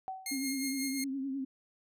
sine tone with exponential decay, 758 Hz, F#5, 42 cents sharp, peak -33 dBFS, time 0.08-0.47 s, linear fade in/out 0 ms, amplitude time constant 83 ms
10% pulse tone with tremolo, 2135 Hz, C7, 34 cents sharp, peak -25 dBFS, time 0.26-1.04 s, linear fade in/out 2 ms, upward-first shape sine, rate 5.6 Hz, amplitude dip 45%
sine tone with vibrato, 270.3 Hz, C#4, 44 cents flat, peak -33 dBFS, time 0.31-1.45 s, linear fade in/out 10 ms, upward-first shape triangle, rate 9.7 Hz, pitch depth 67 cents each way
effects none

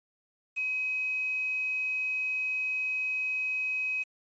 sine tone with quantisation, 2534 Hz, D#7, 31 cents sharp, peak -28 dBFS, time 0.56-4.04 s, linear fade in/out 20 ms, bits 8, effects resampled to 16000 Hz

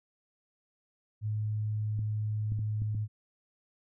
sine tone, 106.9 Hz, A2, 49 cents flat, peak -29 dBFS, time 1.21-3.08 s, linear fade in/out 50 ms
clicks, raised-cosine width 5 ms, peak -27 dBFS, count 5, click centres 1.991 / 2.521 / 2.591 / 2.82 / 2.948 s
effects none

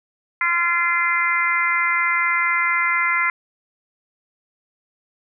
harmonic tone, 344.2 Hz, F4, 25 cents flat, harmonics 3 / 4 / 5 / 6 / 7, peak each -25 / -23 / -27 / -19 / -31 dBFS, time 0.41-3.3 s, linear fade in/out 2 ms, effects none

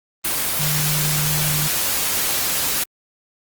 sine tone in noise, 150.3 Hz, D3, 40 cents sharp, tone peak -22 dBFS, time 0.59-1.68 s, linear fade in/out 10 ms, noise white, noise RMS -21 dBFS, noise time 0.24-2.84 s, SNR -4 dB, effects Opus 24 kbps

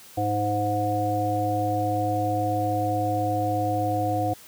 harmonic tone, 103.83 Hz, G#2, in tune, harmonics 1 / 3 / 5 / 7, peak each -28 / -29 / -30 / -25 dBFS, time 0.17-4.34 s, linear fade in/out 10 ms, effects white hiss -48 dBFS RMS until 4.47 s

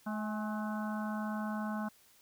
harmonic tone with a mistuned harmonic, 214.3 Hz, A3, 45 cents flat, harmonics 1 / 3 / 4 / 5 / 6 / 7, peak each -35 / -45 / -44 / -45 / -49 / -46 dBFS, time 0.06-1.89 s, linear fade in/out 10 ms, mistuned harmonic 4, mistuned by -48 cents, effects white hiss -64 dBFS RMS until 2.21 s

